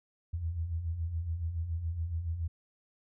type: beating tone pair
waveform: sine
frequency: 77.5 / 84.6 Hz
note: D#2 / E2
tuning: -6 / +45 cents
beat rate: 7.1 Hz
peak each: -40 / -32 dBFS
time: 0.33-2.48 s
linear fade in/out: 10 ms
effects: none